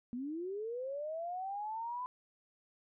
sine linear sweep, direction up, 233.1 to 1012 Hz, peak -37 dBFS, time 0.13-2.06 s, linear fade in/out 0 ms, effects none

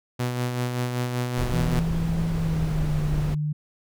sawtooth tone with tremolo, 123.47 Hz, B2, in tune, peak -19 dBFS, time 0.19-1.8 s, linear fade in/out 10 ms, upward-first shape sine, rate 5.2 Hz, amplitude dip 40%
brown noise, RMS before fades -28 dBFS, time 1.37-3.35 s, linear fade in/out 10 ms
sine tone with pitch glide, 164.81 to 150.26 Hz, E3 to D3, 0 to +40 cents, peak -23 dBFS, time 1.53-3.53 s, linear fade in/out 10 ms, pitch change -160 cents, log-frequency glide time 2.29-3.02 s
effects none

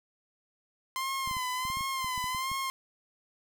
sawtooth tone with vibrato, 1040 Hz, C6, 11 cents flat, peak -27 dBFS, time 0.96-2.7 s, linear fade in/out 0 ms, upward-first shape sine, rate 1.4 Hz, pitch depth 62 cents each way
clicks, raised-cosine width 5 ms, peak -32 dBFS, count 12, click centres 1.275 / 1.312 / 1.368 / 1.652 / 1.701 / 1.771 / 1.809 / 2.045 / 2.178 / 2.242 / 2.348 / 2.516 s
effects 10-bit

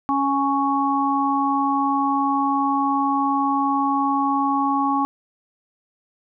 harmonic tone, 277.2 Hz, C#4, in tune, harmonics 1 / 3 / 4, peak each -22 / -22 / -22 dBFS, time 0.09-5.05 s, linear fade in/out 0 ms, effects none

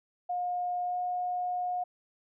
sine tone with pitch glide, 715 to 720.4 Hz, F5 to F#5, +41 to -46 cents, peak -29 dBFS, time 0.29-1.84 s, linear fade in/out 10 ms, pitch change +13 cents, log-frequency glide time 0.84-0.98 s, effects none

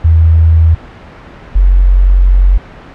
sine tone pair in turn, 81.3 / 45.63 Hz, E2 / F#1, -23 / -23 cents, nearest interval minor seventh, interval 1000 cents, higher first, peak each -3 dBFS, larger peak neither, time 0.04-0.75 / 1.55-2.58 s, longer second, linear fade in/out 10 ms, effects pink hiss -32 dBFS RMS until 2.94 s + low-pass 2000 Hz 12 dB/octave

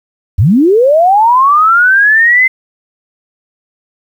sine linear sweep, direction up, 73.42 to 2079 Hz, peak -4 dBFS, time 0.38-2.48 s, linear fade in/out 10 ms, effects 7-bit

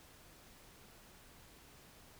silence, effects pink hiss -60 dBFS RMS until 2.19 s

